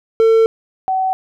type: tone pair in turn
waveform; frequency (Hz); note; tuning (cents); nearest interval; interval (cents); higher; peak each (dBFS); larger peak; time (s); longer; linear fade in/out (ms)
triangle / sine; 450 / 756.8; A4 / F#5; +39 / +39; major sixth; 900; second; -6 / -14; first; 0.2-0.46 / 0.88-1.13; first; 0
effects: none